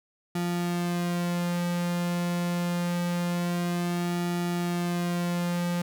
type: tone with flanger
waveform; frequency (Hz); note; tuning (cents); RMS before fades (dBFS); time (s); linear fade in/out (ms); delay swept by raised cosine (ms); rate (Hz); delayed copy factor
sawtooth; 174.5; F3; -1; -28; 0.35-5.82; 5; 1.9 to 3.2; 0.25; -0.65
effects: none